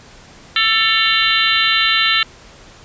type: harmonic tone with a mistuned harmonic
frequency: 444 Hz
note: A4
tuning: 16 cents sharp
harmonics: 3 / 4 / 5 / 6 / 7 / 8 / 9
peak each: -20 / -20 / -20 / -20 / -20 / -20 / -20 dBFS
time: 0.56-2.23 s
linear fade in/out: 2 ms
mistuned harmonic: 6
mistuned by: +72 cents
effects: pink hiss -42 dBFS RMS until 2.84 s + resampled to 16000 Hz